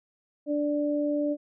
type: tone pair together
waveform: sine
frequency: 293.2 / 587.3 Hz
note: D4 / D5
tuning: -3 / 0 cents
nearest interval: octave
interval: 1203 cents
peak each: -26 / -28 dBFS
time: 0.46-1.37 s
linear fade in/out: 50 ms
effects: none